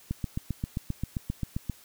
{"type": "click train", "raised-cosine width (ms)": 5, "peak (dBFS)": -17, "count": 13, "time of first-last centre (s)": [0.11, 1.697], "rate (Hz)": 7.56, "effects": ["white hiss -55 dBFS RMS until 1.84 s"]}